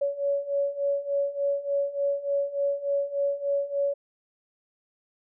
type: beating tone pair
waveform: sine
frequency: 561 / 564.4 Hz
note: C#5 / C#5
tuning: +21 / +31 cents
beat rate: 3.4 Hz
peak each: -29 / -26 dBFS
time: 0.01-3.94 s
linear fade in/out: 10 ms
effects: none